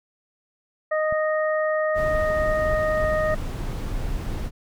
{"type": "harmonic tone", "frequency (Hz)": 620, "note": "D#5", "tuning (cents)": -6, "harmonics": [1, 2, 3], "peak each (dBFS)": [-21, -29, -29], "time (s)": [0.91, 3.35], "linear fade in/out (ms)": 10}
{"type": "clicks", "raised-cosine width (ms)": 5, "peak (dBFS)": -24, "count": 6, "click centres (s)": [1.125, 2.028, 2.493, 3.044, 3.122, 3.289]}
{"type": "noise", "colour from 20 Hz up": "brown", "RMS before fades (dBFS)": -28, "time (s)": [1.94, 4.51], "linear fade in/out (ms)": 50}
{"effects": []}